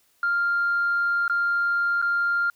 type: tone with dropouts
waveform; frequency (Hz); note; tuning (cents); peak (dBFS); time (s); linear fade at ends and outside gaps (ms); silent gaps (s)
sine; 1396.9; F6; 0; -19; 0.23-2.5; 2; 1.28-1.297 / 2.017-2.024
effects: tanh soft clip ceiling -16 dBFS + white hiss -64 dBFS RMS until 2.55 s